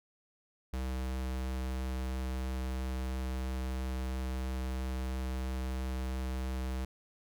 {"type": "tone", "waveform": "square", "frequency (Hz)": 64.5, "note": "C2", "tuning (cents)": -24, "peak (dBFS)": -34, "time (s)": [0.73, 6.85], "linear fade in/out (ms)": 5, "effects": []}